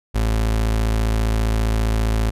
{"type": "tone", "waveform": "35% pulse", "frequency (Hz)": 55, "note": "A1", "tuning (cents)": 0, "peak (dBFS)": -15, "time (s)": [0.14, 2.31], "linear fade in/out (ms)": 20, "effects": ["resampled to 32000 Hz"]}